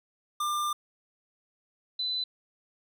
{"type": "tone pair in turn", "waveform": ["square", "sine"], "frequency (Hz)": [1195, 4008], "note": ["D6", "B7"], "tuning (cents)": [30, 25], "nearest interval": "octave + major sixth", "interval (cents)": 2095, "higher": "second", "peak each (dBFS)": -28, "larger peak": "neither", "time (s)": [[0.4, 0.73], [1.99, 2.24]], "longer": "first", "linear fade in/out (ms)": 5, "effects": []}